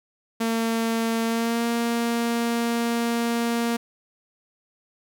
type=tone with pitch glide; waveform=sawtooth; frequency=227.5 to 234 Hz; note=A#3 to A#3; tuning=-42 to +7 cents; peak=-18 dBFS; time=0.4-3.77 s; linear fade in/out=10 ms; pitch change=+49 cents; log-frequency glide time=1.25-1.65 s; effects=none